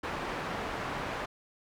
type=low-pass noise; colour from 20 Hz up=white; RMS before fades=-36 dBFS; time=0.03-1.26 s; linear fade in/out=10 ms; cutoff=1400 Hz; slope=12 dB/octave; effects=none